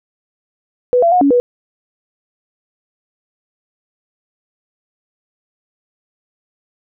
sine tone with pitch steps, 495 / 678 / 723 / 281 / 488.7 Hz, B4 / E5 / F#5 / C#4 / B4, +4 / +49 / -40 / +24 / -18 cents, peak -8 dBFS, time 0.93-1.4 s, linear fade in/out 0 ms, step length 94 ms, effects none

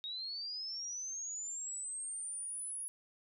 sine linear sweep, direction up, 3729 to 10548 Hz, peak -39 dBFS, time 0.04-2.88 s, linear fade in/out 0 ms, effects none

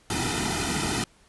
pink noise with comb filter, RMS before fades -27 dBFS, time 0.1-1.04 s, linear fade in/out 2 ms, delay 1.8 ms, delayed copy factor -1, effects pink hiss -59 dBFS RMS until 1.28 s + resampled to 24000 Hz

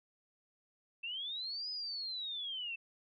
sine linear two-way sweep, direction up then down, 2637 to 5040 to 2637 Hz, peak -38 dBFS, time 1.03-2.76 s, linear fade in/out 10 ms, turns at 1.7 s, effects none

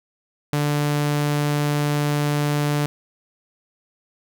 sawtooth tone, 146.83 Hz, D3, in tune, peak -15 dBFS, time 0.53-2.86 s, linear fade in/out 0 ms, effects none

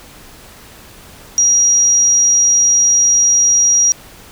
sine tone, 5730 Hz, F8, 44 cents sharp, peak -8 dBFS, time 1.38-3.92 s, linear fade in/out 0 ms, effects pink hiss -39 dBFS RMS until 4.31 s

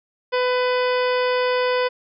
harmonic tone, 500 Hz, B4, 21 cents sharp, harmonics 1 / 2 / 3 / 4 / 5 / 6 / 7 / 9 / 10, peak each -19 / -25 / -29 / -31 / -33 / -35 / -36 / -38 / -39 dBFS, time 0.32-1.89 s, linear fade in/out 20 ms, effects none

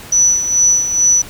sine tone with tremolo, 5940 Hz, F#8, 6 cents sharp, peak -7 dBFS, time 0.12-1.22 s, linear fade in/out 5 ms, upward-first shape sine, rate 2.3 Hz, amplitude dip 65%, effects pink hiss -34 dBFS RMS until 1.29 s

